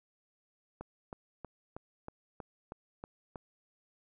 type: click train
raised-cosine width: 1 ms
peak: -28 dBFS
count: 9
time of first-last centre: 0.81-3.358 s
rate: 3.14 Hz
effects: none